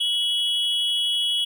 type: tone pair together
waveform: triangle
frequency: 2960 / 3328 Hz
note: F#7 / G#7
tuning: 0 / +3 cents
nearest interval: major second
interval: 203 cents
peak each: -23 / -21 dBFS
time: 0-1.45 s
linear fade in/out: 10 ms
effects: none